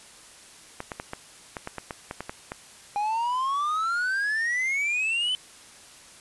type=clicks; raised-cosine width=0.5 ms; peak=-17 dBFS; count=12; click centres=0.804 / 0.918 / 0.999 / 1.134 / 1.568 / 1.674 / 1.783 / 1.908 / 2.111 / 2.206 / 2.295 / 2.519 s
type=exponential sweep; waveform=triangle; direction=up; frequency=810 to 3062 Hz; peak=-22 dBFS; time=2.96-5.35 s; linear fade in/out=0 ms
effects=white hiss -49 dBFS RMS until 6.2 s + resampled to 24000 Hz